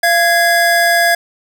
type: tone pair together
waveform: square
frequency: 685.9 / 1658 Hz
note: F5 / G#6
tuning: -31 / -3 cents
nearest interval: octave + minor third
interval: 1528 cents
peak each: -13 dBFS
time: 0.03-1.15 s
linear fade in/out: 5 ms
effects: none